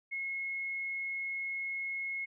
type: tone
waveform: sine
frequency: 2170 Hz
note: C#7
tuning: 37 cents flat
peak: -34 dBFS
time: 0.11-2.26 s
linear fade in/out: 20 ms
effects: none